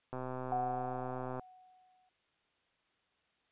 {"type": "click train", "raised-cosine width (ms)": 1, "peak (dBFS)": -27, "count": 163, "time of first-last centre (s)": [0.13, 1.396], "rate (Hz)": 128}
{"type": "tone with exponential decay", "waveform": "sine", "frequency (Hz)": 740, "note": "F#5", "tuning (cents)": 0, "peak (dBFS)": -30, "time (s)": [0.52, 2.09], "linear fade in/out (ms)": 1, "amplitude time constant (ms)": 340}
{"effects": ["white hiss -75 dBFS RMS until 3.51 s", "resampled to 8000 Hz"]}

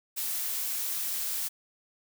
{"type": "noise", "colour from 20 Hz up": "blue", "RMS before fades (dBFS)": -32, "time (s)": [0.16, 1.49], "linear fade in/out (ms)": 20, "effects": []}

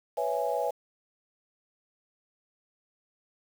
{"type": "chord", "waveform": "sine", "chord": "C# minor seventh", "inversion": "third", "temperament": "equal", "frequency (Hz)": [493.9, 554.4, 659.3, 830.6], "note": ["B4", "C#5", "E5", "G#5"], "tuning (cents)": [0, 0, 0, 0], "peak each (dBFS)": -32, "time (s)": [0.17, 0.71], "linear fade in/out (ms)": 10, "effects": ["8-bit"]}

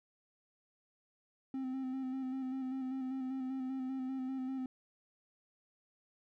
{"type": "tone with vibrato", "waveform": "triangle", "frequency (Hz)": 261.6, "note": "C4", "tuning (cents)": 0, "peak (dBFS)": -34, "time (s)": [1.54, 4.66], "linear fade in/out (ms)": 2, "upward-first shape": "square", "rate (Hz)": 5.1, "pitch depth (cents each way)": 25, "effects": []}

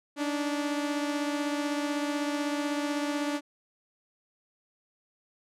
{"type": "beating tone pair", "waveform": "sawtooth", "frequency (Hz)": [289.6, 305.6], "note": ["D4", "D#4"], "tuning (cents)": [-24, -31], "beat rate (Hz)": 16, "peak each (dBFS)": [-25, -32], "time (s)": [0.16, 3.41], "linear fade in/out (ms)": 50, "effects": ["low-pass 9000 Hz 12 dB/octave"]}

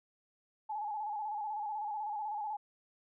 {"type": "tone with vibrato", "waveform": "sine", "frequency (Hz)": 844, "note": "G#5", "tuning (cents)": 28, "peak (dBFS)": -35, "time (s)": [0.69, 2.57], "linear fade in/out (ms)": 10, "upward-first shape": "square", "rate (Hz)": 16, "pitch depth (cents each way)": 49, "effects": []}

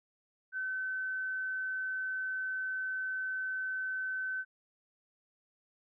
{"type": "tone", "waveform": "sine", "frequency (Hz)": 1525, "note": "G6", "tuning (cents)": -48, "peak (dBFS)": -33, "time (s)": [0.52, 4.45], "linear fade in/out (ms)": 50, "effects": []}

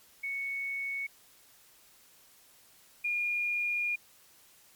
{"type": "tone pair in turn", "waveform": "sine", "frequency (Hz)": [2217, 2425], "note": ["C#7", "D#7"], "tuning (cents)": [0, -45], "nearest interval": "major second", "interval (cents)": 155, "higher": "second", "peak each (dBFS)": [-32, -28], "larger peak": "second", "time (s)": [[0.23, 1.07], [3.04, 3.96]], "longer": "second", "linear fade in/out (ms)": 10, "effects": ["white hiss -60 dBFS RMS until 4.75 s", "MP3 96 kbps"]}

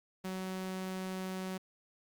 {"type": "tone", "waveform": "sawtooth", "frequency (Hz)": 187.3, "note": "F#3", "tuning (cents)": 21, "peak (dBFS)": -33, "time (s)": [0.24, 1.58], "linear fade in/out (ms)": 10, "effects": ["Opus 48 kbps"]}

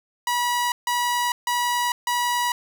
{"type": "tone bursts", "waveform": "sawtooth", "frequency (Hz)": 970, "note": "B5", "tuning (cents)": -31, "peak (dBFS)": -17, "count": 4, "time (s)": [0.27, 2.52], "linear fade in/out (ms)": 2, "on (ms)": 450, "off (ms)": 150, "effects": []}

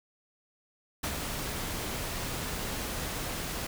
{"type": "noise with ADSR envelope", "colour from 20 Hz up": "pink", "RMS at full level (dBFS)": -31, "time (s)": [1.03, 3.67], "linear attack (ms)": 10, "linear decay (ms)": 65, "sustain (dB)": -4, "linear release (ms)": 6, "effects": []}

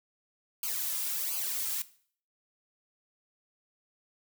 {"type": "noise with flanger", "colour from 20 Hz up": "blue", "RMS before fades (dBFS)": -33, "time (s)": [0.63, 1.82], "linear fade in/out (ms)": 2, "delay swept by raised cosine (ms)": [0.53, 2.73], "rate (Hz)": 1.4, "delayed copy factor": -0.85, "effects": ["noise-tail reverb RT60 0.5 s tail -17 dB re dry"]}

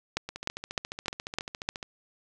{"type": "two click trains", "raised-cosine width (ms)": 0.2, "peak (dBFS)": [-10, -19], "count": [6, 23], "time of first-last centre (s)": [[0.17, 1.69], [0.29, 1.828]], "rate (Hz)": [3.29, 14.3], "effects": []}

